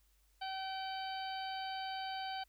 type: harmonic tone with a mistuned harmonic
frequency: 766 Hz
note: G5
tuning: 40 cents flat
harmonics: 1 / 2 / 3 / 4 / 5 / 6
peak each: -40 / -48 / -53 / -48 / -54 / -50 dBFS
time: 0.41-2.44 s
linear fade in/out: 10 ms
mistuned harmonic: 3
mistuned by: +22 cents
effects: added 50 Hz sine -69 dBFS peak until 2.48 s + white hiss -75 dBFS RMS until 2.48 s